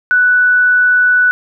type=tone; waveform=sine; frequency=1484 Hz; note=F#6; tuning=5 cents sharp; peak=-7 dBFS; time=0.11-1.31 s; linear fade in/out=0 ms; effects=none